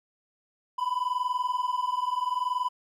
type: tone pair together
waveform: triangle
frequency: 987.3 / 1008 Hz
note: B5 / B5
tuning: -1 / +35 cents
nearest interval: unison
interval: 36 cents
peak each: -27 dBFS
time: 0.78-2.69 s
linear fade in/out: 10 ms
effects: none